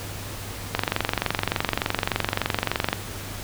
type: click train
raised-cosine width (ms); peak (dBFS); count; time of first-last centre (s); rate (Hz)
0.3; -5; 52; 0.75-2.929; 23.4
effects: added 100 Hz sine -37 dBFS peak until 3.43 s + pink hiss -36 dBFS RMS until 3.43 s